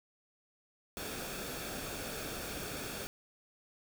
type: noise with comb filter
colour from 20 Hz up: pink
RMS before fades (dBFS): -41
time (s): 0.97-3.07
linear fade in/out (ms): 0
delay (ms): 1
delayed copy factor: -0.5
effects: none